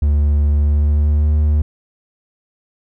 triangle tone with pitch glide, 73.1 to 75.29 Hz, D2 to D2, -7 to +44 cents, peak -9 dBFS, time 0.02-1.62 s, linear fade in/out 5 ms, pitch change +51 cents, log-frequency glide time 0.6-1.44 s, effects none

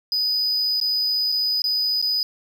triangle tone with dropouts, 4978 Hz, D#8, in tune, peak -18 dBFS, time 0.12-2.23 s, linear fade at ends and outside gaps 1 ms, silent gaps 0.801-0.813 / 1.319-1.323 / 1.619-1.641 / 2.016-2.025 s, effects none

